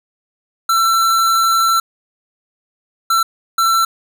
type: tone bursts at uneven times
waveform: square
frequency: 1344 Hz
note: E6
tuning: 33 cents sharp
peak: -12 dBFS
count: 3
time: 0.69-1.8 / 3.1-3.23 / 3.58-3.85 s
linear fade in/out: 5 ms
effects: none